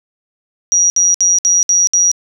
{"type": "tone bursts", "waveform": "sine", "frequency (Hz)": 5760, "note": "F#8", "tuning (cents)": -47, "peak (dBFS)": -8, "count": 6, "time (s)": [0.72, 2.115], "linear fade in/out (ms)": 0, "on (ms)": 180, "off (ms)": 63, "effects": []}